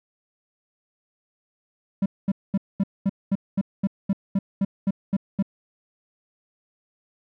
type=tone bursts; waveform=triangle; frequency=196 Hz; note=G3; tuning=in tune; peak=-16 dBFS; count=14; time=2.02-5.426 s; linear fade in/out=5 ms; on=39 ms; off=220 ms; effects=none